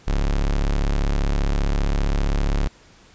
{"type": "tone", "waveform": "40% pulse", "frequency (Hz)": 35.13, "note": "C#1", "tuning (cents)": 24, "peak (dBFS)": -17, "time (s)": [0.07, 2.68], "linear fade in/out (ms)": 10, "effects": ["pink hiss -51 dBFS RMS until 3.14 s", "resampled to 16000 Hz"]}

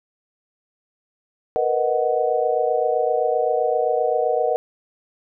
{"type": "chord", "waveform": "sine", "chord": "B major seventh", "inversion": "third", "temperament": "equal", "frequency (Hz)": [466.2, 493.9, 622.3, 740], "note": ["A#4", "B4", "D#5", "F#5"], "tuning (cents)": [0, 0, 0, 0], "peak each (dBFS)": -23, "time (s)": [1.56, 4.56], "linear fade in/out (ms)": 0, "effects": []}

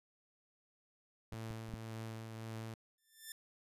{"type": "tone with tremolo", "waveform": "sawtooth", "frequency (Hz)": 111.9, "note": "A2", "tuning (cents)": 30, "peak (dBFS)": -38, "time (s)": [1.32, 2.74], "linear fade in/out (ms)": 0, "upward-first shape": "triangle", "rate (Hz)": 1.8, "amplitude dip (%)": 40}
{"type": "clicks", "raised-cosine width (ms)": 5, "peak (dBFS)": [-36, -36, -40, -30], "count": 4, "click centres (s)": [1.334, 1.508, 1.691, 1.739]}
{"type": "tone with exponential growth", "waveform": "5% pulse", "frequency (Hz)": 1774, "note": "A6", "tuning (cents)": 14, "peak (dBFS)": -32, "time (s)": [2.98, 3.32], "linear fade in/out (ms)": 2, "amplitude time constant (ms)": 72}
{"effects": ["resampled to 32000 Hz"]}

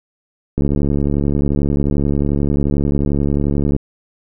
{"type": "click train", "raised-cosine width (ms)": 3, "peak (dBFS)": -5, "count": 228, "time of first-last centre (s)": [0.58, 3.764], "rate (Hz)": 71.3, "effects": []}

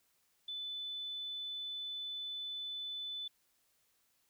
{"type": "tone", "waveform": "sine", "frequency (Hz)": 3500, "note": "A7", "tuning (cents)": -10, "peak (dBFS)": -39, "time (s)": [0.48, 3.28], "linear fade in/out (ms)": 5, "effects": ["white hiss -75 dBFS RMS until 4.29 s"]}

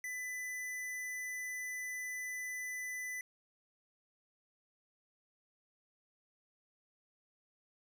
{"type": "tone with hard clipping", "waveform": "sine", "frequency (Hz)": 1999, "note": "B6", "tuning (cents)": 20, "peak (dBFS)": -40, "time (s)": [0.04, 3.21], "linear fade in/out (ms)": 2, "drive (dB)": 18, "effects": []}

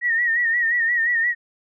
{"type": "tone with vibrato", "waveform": "sine", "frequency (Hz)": 1877, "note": "A#6", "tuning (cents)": 11, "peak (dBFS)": -17, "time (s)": [0.01, 1.35], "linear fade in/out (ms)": 50, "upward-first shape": "sine", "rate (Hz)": 5.7, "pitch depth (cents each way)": 69, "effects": []}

